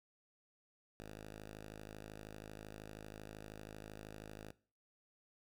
5% pulse tone, 52.8 Hz, G#1, 29 cents sharp, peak -38 dBFS, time 1-4.51 s, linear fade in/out 0 ms, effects noise-tail reverb RT60 0.4 s tail -19 dB re dry

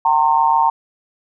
sine tone with amplitude modulation, 916 Hz, A#5, 31 cents flat, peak -7 dBFS, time 0.05-0.7 s, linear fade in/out 5 ms, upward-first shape sine, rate 147 Hz, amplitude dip 95%, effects none

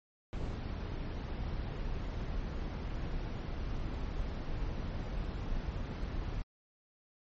brown noise, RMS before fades -37 dBFS, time 0.33-6.42 s, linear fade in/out 0 ms, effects low-pass 5000 Hz 12 dB/octave + MP3 32 kbps

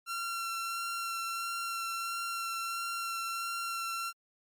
sawtooth tone with vibrato, 1363 Hz, F6, 43 cents flat, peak -30 dBFS, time 0.06-4.13 s, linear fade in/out 50 ms, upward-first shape sine, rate 1.5 Hz, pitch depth 12 cents each way, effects MP3 96 kbps

